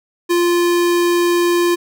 square tone, 347.9 Hz, F4, 7 cents flat, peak -13 dBFS, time 0.29-1.76 s, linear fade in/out 20 ms, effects none

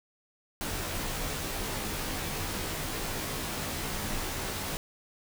pink noise with comb filter, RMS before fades -34 dBFS, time 0.61-4.77 s, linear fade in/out 0 ms, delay 17 ms, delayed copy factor -0.95, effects none

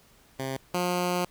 10% pulse tone pair in turn, 133.3 / 178.33 Hz, C3 / F3, +33 / +36 cents, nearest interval perfect fourth, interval 503 cents, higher second, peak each -22 / -17 dBFS, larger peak second, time 0.39-0.57 / 0.74-1.25 s, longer second, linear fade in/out 5 ms, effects pink hiss -59 dBFS RMS until 1.3 s

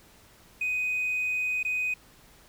triangle tone with dropouts, 2500 Hz, D#7, 8 cents sharp, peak -23 dBFS, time 0.61-1.94 s, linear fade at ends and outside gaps 5 ms, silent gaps 1.63-1.649 s, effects tanh soft clip ceiling -22 dBFS + pink hiss -56 dBFS RMS until 2.48 s

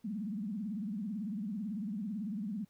sine tone with vibrato, 207.7 Hz, G#3, in tune, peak -35 dBFS, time 0.04-2.65 s, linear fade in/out 10 ms, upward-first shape triangle, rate 18 Hz, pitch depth 240 cents each way, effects pink hiss -73 dBFS RMS until 2.69 s

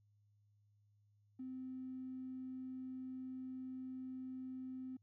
triangle tone, 258.4 Hz, C4, 21 cents flat, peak -40 dBFS, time 1.39-4.97 s, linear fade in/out 10 ms, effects tanh soft clip ceiling -42 dBFS + added 103 Hz sine -70 dBFS peak until 5.02 s

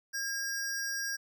square tone pair together, 1619 / 5641 Hz, G#6 / F8, -45 / +16 cents, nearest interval octave + minor seventh, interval 2161 cents, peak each -35 / -38 dBFS, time 0.13-1.17 s, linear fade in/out 20 ms, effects none

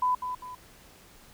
sine tone with echo, 1001 Hz, B5, 23 cents sharp, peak -22 dBFS, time 0.02-0.15 s, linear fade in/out 5 ms, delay 200 ms, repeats 2, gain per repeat -8 dB, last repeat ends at 0.55 s, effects pink hiss -54 dBFS RMS until 1.33 s

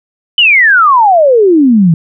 sine exponential sweep, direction down, 3056 to 155.56 Hz, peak -3 dBFS, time 0.38-1.94 s, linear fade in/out 2 ms, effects none

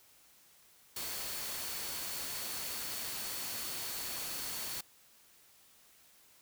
sine tone in noise, 4431 Hz, C#8, 2 cents flat, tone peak -48 dBFS, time 0.96-4.81 s, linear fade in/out 5 ms, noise white, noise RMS -40 dBFS, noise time 0.96-4.81 s, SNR -11 dB, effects white hiss -63 dBFS RMS until 6.41 s

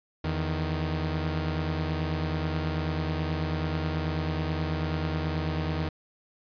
sawtooth tone pair together, 82.41 / 155.57 Hz, E2 / D#3, 0 / 0 cents, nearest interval major seventh, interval 1100 cents, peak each -26 dBFS, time 0.24-5.89 s, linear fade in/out 5 ms, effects resampled to 11025 Hz

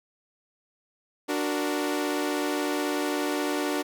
sawtooth chord, D augmented, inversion none, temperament equal, 293.7 / 370 / 466.2 Hz, D4 / F#4 / A#4, 0 / 0 / 0 cents, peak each -24 / -27 / -30 dBFS, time 1.28-3.83 s, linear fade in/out 20 ms, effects none

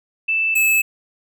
sine / square tone pair in turn, 2643 / 2607 Hz, E7 / E7, +4 / -20 cents, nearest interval unison, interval 24 cents, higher first, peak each -16 / -14 dBFS, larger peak second, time 0.28-0.55 / 0.55-0.82 s, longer neither, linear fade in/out 10 ms, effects none

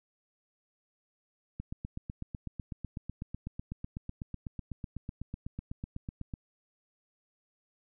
click train, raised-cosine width 5 ms, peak -25 dBFS, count 39, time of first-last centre 1.6-6.338 s, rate 8.02 Hz, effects none

